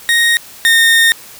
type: tone pair in turn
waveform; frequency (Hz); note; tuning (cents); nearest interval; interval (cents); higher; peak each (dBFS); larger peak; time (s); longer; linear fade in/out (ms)
30% pulse; 1864.7 / 1834.8; A#6 / A#6; 0 / -28; unison; 28; first; -6 / -4; second; 0.09-0.37 / 0.65-1.12; second; 0
effects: white hiss -36 dBFS RMS until 1.39 s